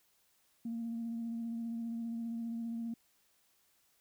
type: tone with vibrato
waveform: sine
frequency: 230.8 Hz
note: A#3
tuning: 17 cents flat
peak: -35 dBFS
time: 0.65-2.94 s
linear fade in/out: 5 ms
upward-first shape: sine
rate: 15 Hz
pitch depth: 20 cents each way
effects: tanh soft clip ceiling -32 dBFS + white hiss -72 dBFS RMS until 4 s